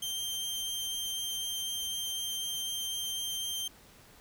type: tone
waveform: sawtooth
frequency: 3152 Hz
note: G7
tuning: 9 cents sharp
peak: -30 dBFS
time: 0.02-3.68 s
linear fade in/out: 5 ms
effects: pink hiss -57 dBFS RMS until 4.2 s